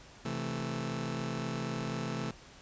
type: chord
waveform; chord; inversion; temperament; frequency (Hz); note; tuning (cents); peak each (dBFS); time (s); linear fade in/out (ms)
sawtooth; A minor; first; just; 132 / 165 / 220; C3 / E3 / A3; +16 / +2 / 0; -34 / -35 / -34; 0.25-2.31; 5
effects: pink hiss -54 dBFS RMS until 2.61 s + resampled to 16000 Hz